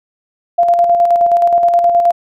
sine tone with tremolo, 692 Hz, F5, 16 cents flat, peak -6 dBFS, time 0.58-2.12 s, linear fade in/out 10 ms, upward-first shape square, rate 9.5 Hz, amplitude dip 40%, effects none

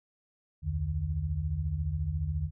sine tone cluster, 69.4 / 83.7 / 151.3 Hz, C#2 / E2 / D#3, +3 / +27 / -48 cents, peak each -35 / -31 / -34 dBFS, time 0.62-2.51 s, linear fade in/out 50 ms, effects none

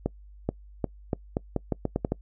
accelerating click train, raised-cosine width 2 ms, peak -12 dBFS, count 11, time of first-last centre 0.06-2.121 s, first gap 430 ms, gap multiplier 0.82, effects noise-tail reverb RT60 0.1 s tail -24 dB re dry + added 50 Hz sine -46 dBFS peak until 2.21 s

